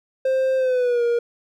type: tone with pitch glide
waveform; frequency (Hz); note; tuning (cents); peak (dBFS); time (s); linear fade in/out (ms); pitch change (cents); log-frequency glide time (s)
triangle; 525 to 473.2; C5 to A#4; +6 to +26; -15; 0.25-1.19; 5; -180; 0.57-1.03
effects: none